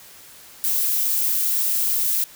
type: noise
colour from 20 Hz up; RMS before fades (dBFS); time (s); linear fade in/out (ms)
violet; -21; 0.64-2.24; 0
effects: white hiss -45 dBFS RMS until 2.35 s